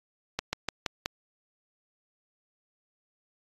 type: slowing click train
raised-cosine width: 0.2 ms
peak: -11 dBFS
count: 5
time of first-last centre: 0.39-1.059 s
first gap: 140 ms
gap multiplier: 1.12
effects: AAC 32 kbps